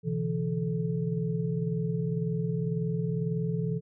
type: tone cluster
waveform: sine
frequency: 126.6 / 144.8 / 166.7 / 434.1 Hz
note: B2 / D3 / E3 / A4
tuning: +43 / -24 / +20 / -23 cents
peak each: -33 / -37 / -29 / -35 dBFS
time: 0.03-3.81 s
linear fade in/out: 50 ms
effects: none